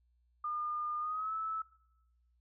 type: tone with pitch glide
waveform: sine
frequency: 1212 to 1306.5 Hz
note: D#6 to E6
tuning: -46 to -16 cents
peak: -34 dBFS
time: 0.44-1.62 s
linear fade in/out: 5 ms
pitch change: +130 cents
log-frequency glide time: 0.99-1.33 s
effects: noise-tail reverb RT60 0.9 s tail -21 dB re dry + added 60 Hz sine -69 dBFS peak until 2.4 s

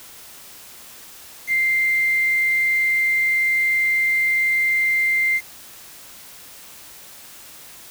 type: tone with quantisation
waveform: sine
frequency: 2093 Hz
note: C7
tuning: in tune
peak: -16 dBFS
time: 1.47-5.41 s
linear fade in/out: 50 ms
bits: 6
effects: white hiss -42 dBFS RMS until 7.9 s

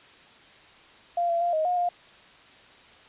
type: tone with pitch steps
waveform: sine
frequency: 694 / 680 / 696 / 627 / 717 / 705 Hz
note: F5 / F5 / F5 / D#5 / F5 / F5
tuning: -11 / -46 / -6 / +13 / +45 / +16 cents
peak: -22 dBFS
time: 1.17-1.89 s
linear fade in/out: 5 ms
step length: 120 ms
effects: white hiss -52 dBFS RMS until 3.08 s + resampled to 8000 Hz

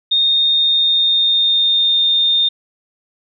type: tone with pitch glide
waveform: sine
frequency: 3681 to 3641 Hz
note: A#7 to A#7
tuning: -23 to -41 cents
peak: -11 dBFS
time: 0.11-2.49 s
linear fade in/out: 10 ms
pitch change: -18 cents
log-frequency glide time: 0.24-2.01 s
effects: none

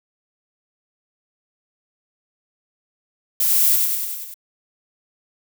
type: noise with echo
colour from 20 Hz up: violet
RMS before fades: -18 dBFS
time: 3.4-3.76 s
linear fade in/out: 5 ms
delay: 97 ms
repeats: 6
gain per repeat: -3 dB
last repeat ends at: 4.342 s
effects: none

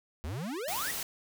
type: exponential sweep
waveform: square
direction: up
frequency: 68.3 to 2004 Hz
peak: -35 dBFS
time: 0.24-0.91 s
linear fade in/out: 0 ms
type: noise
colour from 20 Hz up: white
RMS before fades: -36 dBFS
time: 0.68-1.03 s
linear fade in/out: 2 ms
effects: none

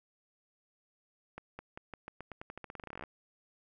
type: accelerating click train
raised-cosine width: 0.5 ms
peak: -28 dBFS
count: 24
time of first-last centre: 1.38-3.038 s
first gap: 210 ms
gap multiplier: 0.88
effects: none

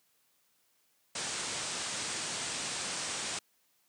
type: low-pass noise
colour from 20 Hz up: white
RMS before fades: -37 dBFS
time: 1.15-3.39 s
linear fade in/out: 5 ms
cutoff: 9100 Hz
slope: 96 dB/octave
effects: white hiss -72 dBFS RMS until 3.88 s + high-pass 100 Hz 12 dB/octave

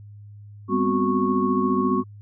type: tone cluster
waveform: sine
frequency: 199.6 / 246.6 / 261 / 369 / 1102 Hz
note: G3 / B3 / C4 / F#4 / C#6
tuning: +32 / -2 / -4 / -5 / -11 cents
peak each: -25 dBFS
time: 0.68-2.04 s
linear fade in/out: 50 ms
effects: added 103 Hz sine -40 dBFS peak until 2.21 s

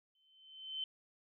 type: tone with exponential growth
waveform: sine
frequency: 3074 Hz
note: G7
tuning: 35 cents flat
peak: -35 dBFS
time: 0.15-0.84 s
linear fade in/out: 2 ms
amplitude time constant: 150 ms
effects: none

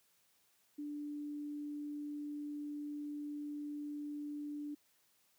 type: tone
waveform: sine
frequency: 293.7 Hz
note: D4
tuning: in tune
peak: -40 dBFS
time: 0.78-4.75 s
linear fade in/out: 10 ms
effects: white hiss -73 dBFS RMS until 5.38 s + high-pass 80 Hz 12 dB/octave

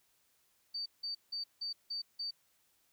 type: tone bursts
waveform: sine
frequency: 4601 Hz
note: D8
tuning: 36 cents flat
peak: -36 dBFS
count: 6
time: 0.74-2.31 s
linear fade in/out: 10 ms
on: 120 ms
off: 170 ms
effects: white hiss -73 dBFS RMS until 2.92 s

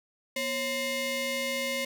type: ring-modulated tone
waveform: sawtooth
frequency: 786 Hz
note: G5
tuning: 4 cents sharp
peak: -22 dBFS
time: 0.36-1.85 s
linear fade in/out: 5 ms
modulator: 1330 Hz
effects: none

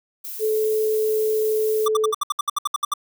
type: noise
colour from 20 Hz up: violet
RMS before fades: -33 dBFS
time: 0.24-1.88 s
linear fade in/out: 10 ms
type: tone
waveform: sine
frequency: 434.4 Hz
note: A4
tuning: 22 cents flat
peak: -18 dBFS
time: 0.39-2.14 s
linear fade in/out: 50 ms
type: tone bursts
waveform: square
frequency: 1177 Hz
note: D6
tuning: 3 cents sharp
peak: -19 dBFS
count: 13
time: 1.86-2.938 s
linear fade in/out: 5 ms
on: 22 ms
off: 66 ms
effects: none

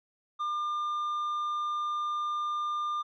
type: tone with tanh clipping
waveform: triangle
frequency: 1200 Hz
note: D6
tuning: 37 cents sharp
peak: -30 dBFS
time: 0.39-3.03 s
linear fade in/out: 20 ms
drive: 9 dB
effects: none

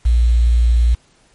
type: tone with quantisation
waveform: sine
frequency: 58.7 Hz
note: A#1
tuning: 13 cents sharp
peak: -9 dBFS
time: 0.05-0.95 s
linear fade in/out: 10 ms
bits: 6
effects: pink hiss -54 dBFS RMS until 1.34 s + MP3 48 kbps

